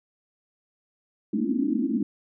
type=band-pass noise; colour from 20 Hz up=pink; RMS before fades=-25 dBFS; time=1.33-2.03 s; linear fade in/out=5 ms; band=210 to 330 Hz; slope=96 dB/octave; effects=none